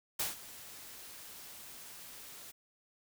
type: noise with ADSR envelope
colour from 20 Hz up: white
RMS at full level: -33 dBFS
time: 0.19-2.52 s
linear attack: 8 ms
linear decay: 150 ms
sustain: -17 dB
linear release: 16 ms
effects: none